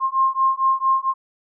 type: beating tone pair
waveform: sine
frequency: 1061 / 1065.4 Hz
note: C6 / C6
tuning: +24 / +31 cents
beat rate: 4.4 Hz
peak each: -19 dBFS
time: 0-1.14 s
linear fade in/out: 50 ms
effects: none